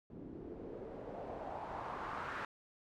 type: noise with low-pass filter sweep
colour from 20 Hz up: white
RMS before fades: -45 dBFS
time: 0.1-2.45 s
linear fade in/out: 2 ms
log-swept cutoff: 270 to 1500 Hz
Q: 2.5
effects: none